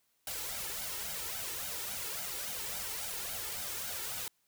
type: noise with flanger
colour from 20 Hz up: white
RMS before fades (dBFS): -39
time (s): 0.27-4.28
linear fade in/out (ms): 2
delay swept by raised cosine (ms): 1.3 to 2.3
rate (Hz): 3.6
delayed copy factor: +0.7
effects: white hiss -75 dBFS RMS until 4.47 s